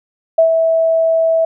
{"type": "tone with ADSR envelope", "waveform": "sine", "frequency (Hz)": 653, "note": "E5", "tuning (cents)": -17, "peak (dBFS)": -5, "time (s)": [0.38, 1.45], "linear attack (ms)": 7, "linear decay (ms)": 97, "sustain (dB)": -5, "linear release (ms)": 4, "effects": []}